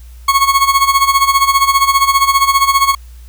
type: tone with tremolo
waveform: 40% pulse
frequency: 1100 Hz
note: C#6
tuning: 14 cents flat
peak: -5 dBFS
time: 0.28-2.95 s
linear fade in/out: 5 ms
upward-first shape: sine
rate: 15 Hz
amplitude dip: 75%
effects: added 60 Hz sine -32 dBFS peak until 3.28 s + white hiss -49 dBFS RMS until 3.28 s